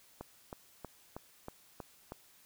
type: click train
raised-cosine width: 1 ms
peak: -28 dBFS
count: 7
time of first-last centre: 0.21-2.121 s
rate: 3.14 Hz
effects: white hiss -63 dBFS RMS until 2.45 s